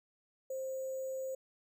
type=tone with sample-and-hold; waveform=sine; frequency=527 Hz; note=C5; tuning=12 cents sharp; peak=-36 dBFS; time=0.5-1.35 s; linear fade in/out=5 ms; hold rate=7350 Hz; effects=none